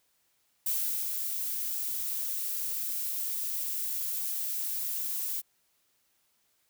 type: noise with ADSR envelope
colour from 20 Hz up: violet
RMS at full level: -29 dBFS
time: 0.66-5.42 s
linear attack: 6 ms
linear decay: 390 ms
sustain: -4 dB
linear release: 30 ms
effects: white hiss -72 dBFS RMS until 6.69 s